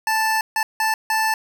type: tone bursts at uneven times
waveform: 25% pulse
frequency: 880 Hz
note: A5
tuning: in tune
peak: -14 dBFS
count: 4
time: 0.07-0.41 / 0.56-0.63 / 0.8-0.94 / 1.1-1.34 s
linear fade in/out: 2 ms
effects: none